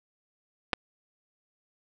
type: clicks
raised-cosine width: 0.3 ms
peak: -8 / -15 dBFS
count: 2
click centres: 0.732 / 0.736 s
effects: none